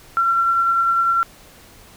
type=tone with tremolo; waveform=sine; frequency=1361 Hz; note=F6; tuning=45 cents flat; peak=-13 dBFS; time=0.17-1.23 s; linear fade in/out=0 ms; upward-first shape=triangle; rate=10 Hz; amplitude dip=30%; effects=pink hiss -46 dBFS RMS until 1.96 s